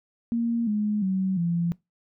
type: tone with pitch steps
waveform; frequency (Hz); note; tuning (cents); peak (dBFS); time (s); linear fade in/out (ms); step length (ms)
sine; 233.1 / 210.1 / 189.34 / 170.64; A#3 / G#3 / F#3 / F3; 0 / +20 / +40 / -40; -22; 0.32-1.72; 0; 350
effects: noise-tail reverb RT60 0.2 s tail -22 dB re dry